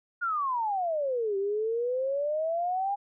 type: exponential two-way sweep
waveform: sine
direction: down then up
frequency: 1447 to 387 to 816 Hz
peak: -26 dBFS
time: 0.21-2.96 s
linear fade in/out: 20 ms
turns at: 1.37 s
effects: none